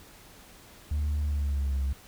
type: tone with pitch glide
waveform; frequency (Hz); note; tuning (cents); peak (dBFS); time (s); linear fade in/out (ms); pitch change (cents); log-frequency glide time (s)
sine; 74.2 to 67.65; D2 to C#2; +18 to -42; -23; 0.91-1.93; 5; -160; 1.23-1.76
effects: tanh soft clip ceiling -24 dBFS + pink hiss -52 dBFS RMS until 2.07 s